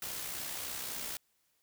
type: noise with amplitude modulation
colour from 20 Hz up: white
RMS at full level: -38 dBFS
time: 0.02-1.17 s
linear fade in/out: 2 ms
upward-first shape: sine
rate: 63.7 Hz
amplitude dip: 40%
effects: white hiss -75 dBFS RMS until 1.62 s